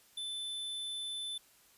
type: tone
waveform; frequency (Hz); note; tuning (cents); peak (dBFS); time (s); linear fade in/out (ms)
square; 3520; A7; 0; -38; 0.17-1.38; 5
effects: white hiss -64 dBFS RMS until 1.77 s + resampled to 32000 Hz